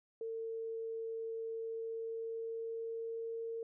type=tone with pitch glide; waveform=sine; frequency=451.8 to 456.5 Hz; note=A4 to A#4; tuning=+46 to -36 cents; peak=-38 dBFS; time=0.21-3.63 s; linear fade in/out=2 ms; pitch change=+18 cents; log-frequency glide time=1.5-3.39 s; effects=none

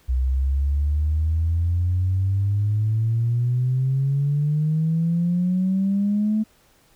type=exponential sweep; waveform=sine; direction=up; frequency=62.6 to 218.5 Hz; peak=-17 dBFS; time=0.08-6.44 s; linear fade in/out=20 ms; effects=tanh soft clip ceiling -13 dBFS + pink hiss -58 dBFS RMS until 6.95 s

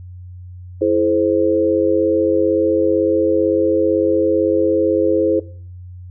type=chord; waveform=sine; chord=E augmented; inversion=none; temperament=equal with one note detuned; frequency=329.6 / 425.5 / 523.3 Hz; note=E4 / G#4 / B#4; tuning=0 / +42 / 0 cents; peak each=-17 dBFS; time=0.81-5.4 s; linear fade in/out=10 ms; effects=noise-tail reverb RT60 0.5 s tail -19 dB re dry + added 90 Hz sine -32 dBFS peak until 6.1 s

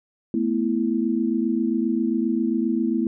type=chord; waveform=sine; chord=A suspended second; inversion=none; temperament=just; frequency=220 / 247.5 / 330 Hz; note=A3 / B3 / E4; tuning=0 / +4 / +2 cents; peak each=-24 dBFS; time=0.34-3.07 s; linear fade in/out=2 ms; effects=none

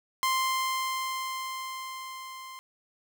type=tone with level ramp; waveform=sawtooth; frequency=1046.5 Hz; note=C6; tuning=in tune; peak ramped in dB=-20 to -38 dBFS; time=0.23-2.59 s; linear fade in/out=0 ms; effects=none

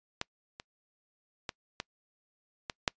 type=clicks; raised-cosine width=0.2 ms; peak=-14 / -25 / -17 / -17 / -17 / -8 dBFS; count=6; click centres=0.214 / 0.599 / 1.492 / 1.801 / 2.698 / 2.878 s; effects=noise-tail reverb RT60 0.1 s tail -26 dB re dry + resampled to 16000 Hz

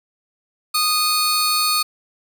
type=tone pair together; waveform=sawtooth; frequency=1238 / 4412 Hz; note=D#6 / C#8; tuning=-9 / -9 cents; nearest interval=octave + minor seventh; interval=2200 cents; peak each=-16 dBFS; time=0.74-1.83 s; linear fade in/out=10 ms; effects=none

